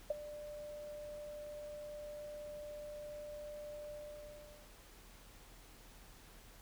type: tone with ADSR envelope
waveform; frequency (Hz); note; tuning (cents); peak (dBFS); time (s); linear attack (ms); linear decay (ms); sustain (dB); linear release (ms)
sine; 594; D5; +20; -29; 0.1-4.72; 6; 19; -16; 800
effects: added 40 Hz sine -60 dBFS peak until 6.61 s + pink hiss -60 dBFS RMS until 6.61 s